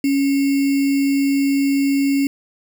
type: tone with sample-and-hold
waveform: sine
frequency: 277.2 Hz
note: C#4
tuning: in tune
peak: -14 dBFS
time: 0.04-2.27 s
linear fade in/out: 2 ms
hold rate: 2450 Hz
effects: none